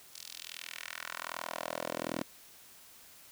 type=tone with high-pass filter sweep; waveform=10% pulse; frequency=41.29 Hz; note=E1; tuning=4 cents sharp; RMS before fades=-41 dBFS; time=0.13-2.23 s; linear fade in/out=10 ms; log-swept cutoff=5100 to 300 Hz; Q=1.6; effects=white hiss -56 dBFS RMS until 3.31 s